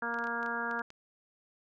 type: harmonic tone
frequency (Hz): 234.3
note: A#3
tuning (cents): +9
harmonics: 1 / 2 / 3 / 4 / 5 / 6 / 7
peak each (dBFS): -42 / -42 / -43 / -39 / -42 / -37 / -37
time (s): 0.02-0.82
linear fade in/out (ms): 5
type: clicks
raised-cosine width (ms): 0.2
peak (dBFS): -33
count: 9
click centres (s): 0.142 / 0.188 / 0.241 / 0.271 / 0.43 / 0.462 / 0.712 / 0.793 / 0.904
effects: none